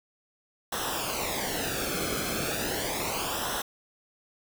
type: noise with flanger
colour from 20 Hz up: pink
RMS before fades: -31 dBFS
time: 0.72-3.62 s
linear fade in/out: 5 ms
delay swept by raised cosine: 0.43 to 1.08 ms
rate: 0.35 Hz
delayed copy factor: -0.75
effects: none